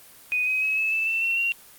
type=tone with pitch steps; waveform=sine; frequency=2489 / 2525 / 2562 / 2599 / 2637 / 2675 / 2714 / 2754 Hz; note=D#7 / D#7 / E7 / E7 / E7 / E7 / E7 / F7; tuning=0 / +25 / -50 / -25 / 0 / +25 / +50 / -25 cents; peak=-21 dBFS; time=0.32-1.52 s; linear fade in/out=0 ms; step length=150 ms; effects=white hiss -49 dBFS RMS until 1.78 s + Opus 24 kbps